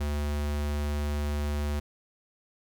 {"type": "tone", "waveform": "square", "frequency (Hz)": 73.42, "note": "D2", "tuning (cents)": 0, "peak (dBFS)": -28, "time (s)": [0, 1.8], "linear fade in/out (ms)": 10, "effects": []}